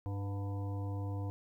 harmonic tone with a mistuned harmonic, 99.1 Hz, G2, 19 cents sharp, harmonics 1 / 3 / 5 / 7 / 9 / 10, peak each -35 / -45 / -49 / -52 / -54 / -55 dBFS, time 0.06-1.3 s, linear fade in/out 0 ms, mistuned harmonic 7, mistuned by +59 cents, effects 12-bit

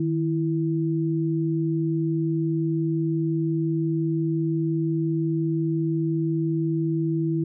sine tone pair together, 155.74 / 330 Hz, D#3 / E4, +2 / +2 cents, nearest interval octave + minor second, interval 1300 cents, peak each -24 dBFS, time 0-7.44 s, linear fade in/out 5 ms, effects none

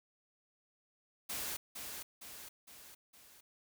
white noise with echo, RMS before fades -40 dBFS, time 1.29-1.57 s, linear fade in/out 10 ms, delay 460 ms, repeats 4, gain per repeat -5 dB, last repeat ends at 3.41 s, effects none

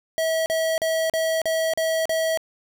square tone bursts, 646 Hz, E5, 35 cents flat, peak -21 dBFS, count 7, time 0.18-2.374 s, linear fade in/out 0 ms, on 280 ms, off 39 ms, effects none

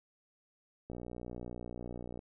click train, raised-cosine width 2 ms, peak -30 dBFS, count 79, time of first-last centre 0.9-2.191 s, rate 60.4 Hz, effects none

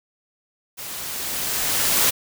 white noise with level ramp, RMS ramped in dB -34 to -17 dBFS, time 0.77-2.11 s, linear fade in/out 20 ms, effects none

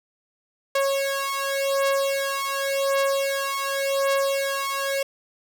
sawtooth beating tone pair, 549 / 549.89 Hz, C#5 / C#5, -17 / -14 cents, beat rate 0.89 Hz, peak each -21 dBFS, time 0.75-5.03 s, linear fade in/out 5 ms, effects none

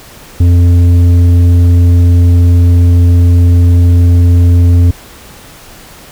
sine tone with tanh clipping, 87.31 Hz, F2, in tune, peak -4 dBFS, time 0.4-4.91 s, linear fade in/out 5 ms, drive 8 dB, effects pink hiss -34 dBFS RMS until 6.11 s

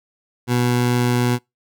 20% pulse tone, 122.4 Hz, B2, 15 cents flat, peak -11 dBFS, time 0.47-1.39 s, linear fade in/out 50 ms, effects noise-tail reverb RT60 0.2 s tail -26 dB re dry

